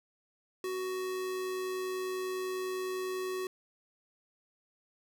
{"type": "tone with amplitude modulation", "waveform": "square", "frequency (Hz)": 372.1, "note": "F#4", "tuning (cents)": 10, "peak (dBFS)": -33, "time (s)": [0.64, 3.47], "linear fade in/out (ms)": 2, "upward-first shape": "sine", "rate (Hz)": 110, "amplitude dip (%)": 25, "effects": []}